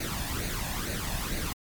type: noise with flanger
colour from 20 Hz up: pink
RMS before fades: -32 dBFS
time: 0-1.53 s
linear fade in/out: 5 ms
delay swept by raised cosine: 0.46 to 1.18 ms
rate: 2.2 Hz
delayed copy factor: +0.6
effects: MP3 96 kbps